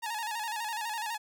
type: tone with vibrato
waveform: sawtooth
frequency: 887 Hz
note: A5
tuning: 14 cents sharp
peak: -29 dBFS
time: 0.02-1.18 s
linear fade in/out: 20 ms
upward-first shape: square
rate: 12 Hz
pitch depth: 76 cents each way
effects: none